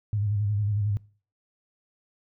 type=tone with vibrato; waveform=sine; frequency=103.4 Hz; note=G#2; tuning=7 cents flat; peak=-23 dBFS; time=0.13-0.97 s; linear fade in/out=0 ms; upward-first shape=square; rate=11 Hz; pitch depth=49 cents each way; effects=noise-tail reverb RT60 0.4 s tail -22 dB re dry